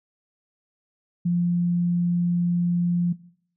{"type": "tone", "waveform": "sine", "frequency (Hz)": 174.3, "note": "F3", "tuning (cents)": -3, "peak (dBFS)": -19, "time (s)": [1.25, 3.13], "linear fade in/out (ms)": 10, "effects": ["noise-tail reverb RT60 0.6 s tail -19 dB re dry"]}